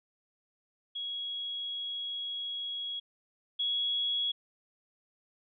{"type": "tone pair in turn", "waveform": "sine", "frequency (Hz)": [3322, 3340], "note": ["G#7", "G#7"], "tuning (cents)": [0, 9], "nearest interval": "unison", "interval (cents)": 9, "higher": "second", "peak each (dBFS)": [-34, -28], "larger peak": "second", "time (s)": [[0.95, 3], [3.59, 4.32]], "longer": "first", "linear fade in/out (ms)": 10, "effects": []}